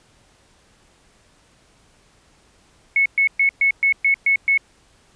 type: tone bursts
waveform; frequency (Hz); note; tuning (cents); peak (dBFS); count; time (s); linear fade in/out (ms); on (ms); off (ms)
sine; 2199; C#7; -14; -13; 8; 2.96-4.576; 2; 97; 120
effects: pink hiss -56 dBFS RMS until 5.15 s + resampled to 22050 Hz